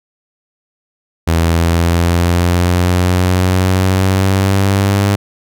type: exponential sweep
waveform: sawtooth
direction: up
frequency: 82.41 to 100.4 Hz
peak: -6 dBFS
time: 1.27-5.16 s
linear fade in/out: 10 ms
effects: none